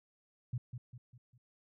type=tone with echo; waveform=sine; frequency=122.4 Hz; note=B2; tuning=15 cents flat; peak=-33 dBFS; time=0.53-0.58 s; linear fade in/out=5 ms; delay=200 ms; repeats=4; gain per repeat=-7 dB; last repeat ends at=1.38 s; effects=none